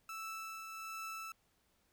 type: tone with tremolo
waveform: 30% pulse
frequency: 1318.5 Hz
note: E6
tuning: in tune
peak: -39 dBFS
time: 0.09-1.32 s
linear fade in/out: 2 ms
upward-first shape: triangle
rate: 1.3 Hz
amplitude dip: 40%
effects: pink hiss -75 dBFS RMS until 1.92 s